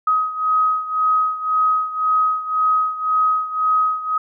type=beating tone pair; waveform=sine; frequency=1262 / 1263.9 Hz; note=D#6 / D#6; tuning=+24 / +27 cents; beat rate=1.9 Hz; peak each=-17 / -21 dBFS; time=0.07-4.18 s; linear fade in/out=5 ms; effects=none